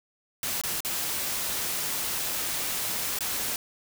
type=noise with dropouts; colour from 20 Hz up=white; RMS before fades=-30 dBFS; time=0.43-3.56 s; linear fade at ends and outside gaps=1 ms; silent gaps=0.614-0.636 / 0.805-0.848 / 3.188-3.207 s; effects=none